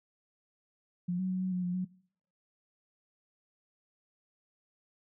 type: tone with pitch steps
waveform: sine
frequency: 177.4 / 186.4 / 185.1 / 186.2 / 181.2 / 178.1 / 183.5 Hz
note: F3 / F#3 / F#3 / F#3 / F#3 / F3 / F#3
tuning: +27 / +13 / +1 / +11 / -36 / +34 / -14 cents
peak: -29 dBFS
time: 1.08-1.85 s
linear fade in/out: 10 ms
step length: 110 ms
effects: noise-tail reverb RT60 0.6 s tail -23 dB re dry